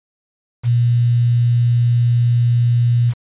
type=tone with quantisation; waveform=sine; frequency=119.7 Hz; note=A#2; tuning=46 cents sharp; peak=-11 dBFS; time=0.63-3.14 s; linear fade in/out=50 ms; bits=6; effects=resampled to 8000 Hz